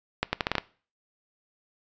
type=accelerating click train; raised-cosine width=0.3 ms; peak=-8 dBFS; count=7; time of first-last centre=0.23-0.582 s; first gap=100 ms; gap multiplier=0.78; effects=noise-tail reverb RT60 0.4 s tail -20 dB re dry + resampled to 16000 Hz